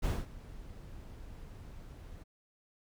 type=noise with ADSR envelope; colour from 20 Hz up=brown; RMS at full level=-27 dBFS; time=0.02-2.24 s; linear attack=27 ms; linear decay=210 ms; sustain=-21 dB; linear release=19 ms; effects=none